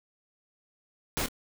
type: noise with echo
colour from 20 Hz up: pink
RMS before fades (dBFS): -30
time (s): 1.17-1.26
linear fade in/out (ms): 0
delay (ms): 25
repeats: 1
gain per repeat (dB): -12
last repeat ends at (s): 1.285
effects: none